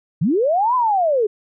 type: linear two-way sweep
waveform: sine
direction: up then down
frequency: 130.81 to 1032 to 399.1 Hz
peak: -14 dBFS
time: 0.21-1.27 s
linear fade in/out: 10 ms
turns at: 0.75 s
effects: none